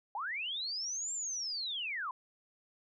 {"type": "linear two-way sweep", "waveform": "sine", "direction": "up then down", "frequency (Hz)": [758, 7459, 958], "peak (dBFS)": -35, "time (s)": [0.15, 2.11], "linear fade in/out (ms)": 2, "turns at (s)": 1.13, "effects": []}